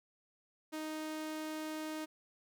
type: tone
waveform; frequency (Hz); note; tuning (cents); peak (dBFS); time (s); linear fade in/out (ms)
sawtooth; 311.1; D#4; 0; -35; 0.72-2.06; 20
effects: none

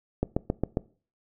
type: click train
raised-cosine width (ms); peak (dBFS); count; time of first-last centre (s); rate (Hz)
2; -11; 5; 0.23-0.771; 7.39
effects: noise-tail reverb RT60 0.4 s tail -21 dB re dry

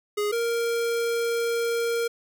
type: tone pair in turn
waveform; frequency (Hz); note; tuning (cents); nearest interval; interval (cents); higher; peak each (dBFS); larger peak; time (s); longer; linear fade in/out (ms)
square; 415.3 / 466.2; G#4 / A#4; 0 / 0; major second; 200; second; -24; neither; 0.17-0.32 / 0.32-2.08; second; 10
effects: none

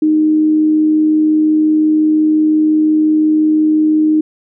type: tone with amplitude modulation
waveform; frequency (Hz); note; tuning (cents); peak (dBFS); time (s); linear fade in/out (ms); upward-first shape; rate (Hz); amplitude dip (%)
sine; 309.3; D#4; -10; -7; 0.02-4.21; 5; sine; 85.7; 25
effects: none

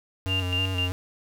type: tone with vibrato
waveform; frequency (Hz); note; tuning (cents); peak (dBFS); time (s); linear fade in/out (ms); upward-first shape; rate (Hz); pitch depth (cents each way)
square; 92.5; F#2; 0; -27; 0.26-0.92; 0; square; 3.1; 37
type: tone with tremolo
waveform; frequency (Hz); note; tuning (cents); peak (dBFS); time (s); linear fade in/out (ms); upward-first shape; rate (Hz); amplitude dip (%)
sine; 2794; F7; 0; -24; 0.27-0.89; 50; square; 3.9; 75
effects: none

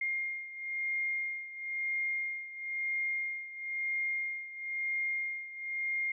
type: beating tone pair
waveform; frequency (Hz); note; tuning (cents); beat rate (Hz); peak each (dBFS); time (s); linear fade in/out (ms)
sine; 2123 / 2124; C7 / C7; +25 / +25; 1; -34 / -38; 0.01-6.12; 5
effects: none

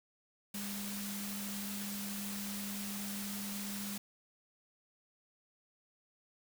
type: tone in noise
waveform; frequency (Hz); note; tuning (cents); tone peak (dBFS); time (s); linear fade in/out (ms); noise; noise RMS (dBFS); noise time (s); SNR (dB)
sine; 202.1; G#3; -47; -41; 0.54-3.98; 5; white; -43; 0.54-3.98; -1
effects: none

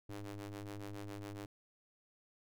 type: ring-modulated tone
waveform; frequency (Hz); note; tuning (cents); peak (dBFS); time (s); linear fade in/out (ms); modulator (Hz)
sawtooth; 101.2; G#2; -44; -37; 0.09-1.46; 5; 206
effects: none

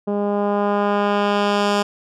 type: tone with low-pass filter sweep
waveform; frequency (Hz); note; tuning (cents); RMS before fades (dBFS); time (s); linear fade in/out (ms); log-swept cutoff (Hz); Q
10% pulse; 204.1; G#3; -30; -19; 0.07-1.83; 10; 480 to 7100; 0.8
effects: none

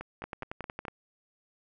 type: two click trains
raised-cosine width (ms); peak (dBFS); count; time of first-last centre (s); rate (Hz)
0.5; -21 / -24; 8 / 5; 0.24-0.882 / 0.01-0.852; 10.9 / 4.75
effects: none

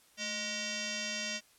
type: tone with frequency modulation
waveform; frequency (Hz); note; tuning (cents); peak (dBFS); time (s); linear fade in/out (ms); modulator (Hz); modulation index
sine; 1452; F#6; -33; -34; 0.17-1.41; 50; 835; 6.1
effects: white hiss -64 dBFS RMS until 1.58 s + low-pass 12000 Hz 12 dB/octave

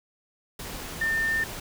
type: tone in noise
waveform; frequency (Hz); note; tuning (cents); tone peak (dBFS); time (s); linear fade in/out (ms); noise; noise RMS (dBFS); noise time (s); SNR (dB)
sine; 1800; A6; +39; -23; 1.01-1.44; 5; pink; -37; 0.59-1.6; +11
effects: none

